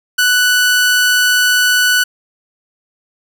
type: tone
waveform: sawtooth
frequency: 1485 Hz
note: F#6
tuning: 6 cents sharp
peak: -6 dBFS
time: 0.18-2.04 s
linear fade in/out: 10 ms
effects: none